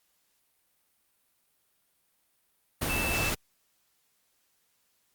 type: tone in noise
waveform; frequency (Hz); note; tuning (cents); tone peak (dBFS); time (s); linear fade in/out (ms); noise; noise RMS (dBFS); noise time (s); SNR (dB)
sine; 2645; E7; +5; -30; 2.89-3.3; 10; pink; -30; 2.81-3.35; -3
effects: white hiss -72 dBFS RMS until 5.14 s + Opus 48 kbps